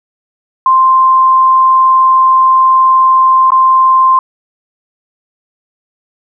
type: tone with dropouts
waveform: sine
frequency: 1046.5 Hz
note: C6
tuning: in tune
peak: -4 dBFS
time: 0.66-4.19 s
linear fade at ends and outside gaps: 2 ms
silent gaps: 3.505-3.519 s
effects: none